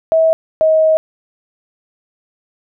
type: tone pair in turn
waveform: sine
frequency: 646 / 632.7 Hz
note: E5 / D#5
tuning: -35 / +29 cents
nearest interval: unison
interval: 36 cents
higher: first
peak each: -8 dBFS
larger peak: neither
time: 0.12-0.33 / 0.61-0.97 s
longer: second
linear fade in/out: 0 ms
effects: none